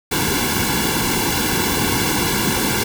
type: noise with comb filter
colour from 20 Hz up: pink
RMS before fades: -19 dBFS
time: 0.11-2.84 s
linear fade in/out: 10 ms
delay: 1.6 ms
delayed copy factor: -0.95
effects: none